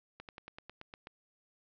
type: slowing click train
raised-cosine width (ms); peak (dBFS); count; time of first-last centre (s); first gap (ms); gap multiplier
0.3; -30; 9; 0.2-1.071; 88; 1.06
effects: low-pass 5000 Hz 12 dB/octave